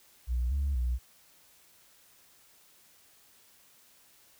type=tone with pitch steps; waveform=sine; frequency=60.7 / 69.9 / 61.2 Hz; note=B1 / C#2 / B1; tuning=-29 / +15 / -15 cents; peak=-25 dBFS; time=0.27-0.99 s; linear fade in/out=50 ms; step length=240 ms; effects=tanh soft clip ceiling -24 dBFS + white hiss -61 dBFS RMS until 4.39 s

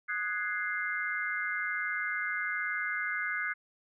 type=chord; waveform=sine; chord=Ab dominant seventh; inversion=second; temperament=equal; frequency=1244.5 / 1480 / 1661.2 / 2093 Hz; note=Eb6 / Gb6 / Ab6 / C7; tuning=0 / 0 / 0 / 0 cents; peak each=-40 / -35 / -36 / -35 dBFS; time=0.08-3.54 s; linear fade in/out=20 ms; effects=none

